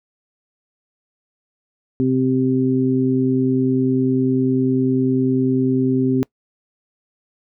harmonic tone, 130 Hz, C3, 11 cents flat, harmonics 1 / 2 / 3, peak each -22 / -16 / -22 dBFS, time 2-6.23 s, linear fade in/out 0 ms, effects noise-tail reverb RT60 0.1 s tail -23 dB re dry

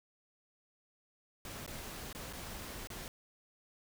pink noise with dropouts, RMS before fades -45 dBFS, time 1.45-3.08 s, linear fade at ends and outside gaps 1 ms, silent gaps 1.663-1.677 / 2.128-2.149 / 2.328-2.333 / 2.872-2.902 s, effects none

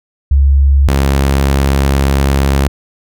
sine / sawtooth tone pair in turn, 69.2 / 68.6 Hz, C#2 / C#2, -2 / -17 cents, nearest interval unison, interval 15 cents, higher first, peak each -5 dBFS, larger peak neither, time 0.31-0.88 / 0.88-2.68 s, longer second, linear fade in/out 5 ms, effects none

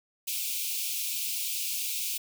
white high-pass noise, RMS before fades -32 dBFS, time 0.27-2.18 s, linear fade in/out 10 ms, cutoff 2300 Hz, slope 96 dB/octave, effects none

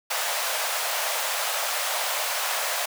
pink high-pass noise, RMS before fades -27 dBFS, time 0.1-2.86 s, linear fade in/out 10 ms, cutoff 550 Hz, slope 48 dB/octave, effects none

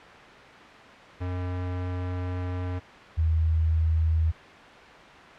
square / sine tone pair in turn, 90.4 / 80.3 Hz, F#2 / E2, -40 / -45 cents, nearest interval major second, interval 205 cents, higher first, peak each -29 / -20 dBFS, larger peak second, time 1.2-2.8 / 3.17-4.32 s, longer first, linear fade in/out 20 ms, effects white hiss -45 dBFS RMS until 5.38 s + low-pass 2000 Hz 12 dB/octave

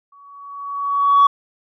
sine tone with exponential growth, 1128 Hz, C#6, 30 cents sharp, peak -5 dBFS, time 0.12-1.27 s, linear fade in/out 5 ms, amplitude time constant 250 ms, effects tanh soft clip ceiling -6 dBFS

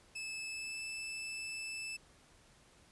sawtooth tone with pitch glide, 2613 to 2633 Hz, E7 to E7, -16 to -3 cents, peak -37 dBFS, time 0.15-1.97 s, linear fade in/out 10 ms, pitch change +13 cents, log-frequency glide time 0.49-0.8 s, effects pink hiss -64 dBFS RMS until 2.91 s + resampled to 24000 Hz

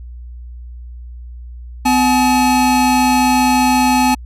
square tone pair together, 253.3 / 854.2 Hz, B3 / G#5, +44 / +48 cents, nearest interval octave + major sixth, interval 2104 cents, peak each -14 dBFS, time 1.85-4.15 s, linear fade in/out 10 ms, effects added 60 Hz sine -29 dBFS peak until 4.25 s + resampled to 32000 Hz

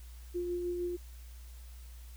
sine tone with tremolo, 352.2 Hz, F4, 15 cents sharp, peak -31 dBFS, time 0.34-0.97 s, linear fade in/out 20 ms, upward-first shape sine, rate 6.5 Hz, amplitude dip 30%, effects added 60 Hz sine -46 dBFS peak until 2.16 s + white hiss -60 dBFS RMS until 2.16 s

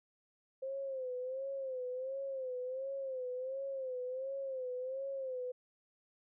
sine tone with vibrato, 523.3 Hz, C5, in tune, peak -37 dBFS, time 0.62-5.52 s, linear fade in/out 10 ms, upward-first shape sine, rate 1.4 Hz, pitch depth 81 cents each way, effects none

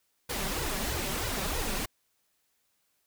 pink noise with flanger, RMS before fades -32 dBFS, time 0.29-1.86 s, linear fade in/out 10 ms, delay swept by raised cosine 2 to 5.3 ms, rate 3.1 Hz, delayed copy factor +1, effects white hiss -74 dBFS RMS until 3.06 s

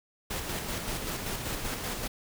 pink noise with tremolo, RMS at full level -33 dBFS, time 0.3-2.08 s, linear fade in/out 10 ms, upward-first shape square, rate 5.2 Hz, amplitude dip 35%, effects none

